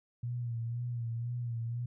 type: tone with vibrato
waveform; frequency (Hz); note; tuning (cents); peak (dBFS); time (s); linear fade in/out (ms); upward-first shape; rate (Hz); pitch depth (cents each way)
sine; 118.5; A#2; +29; -33; 0.23-1.86; 5; sine; 2; 50
effects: none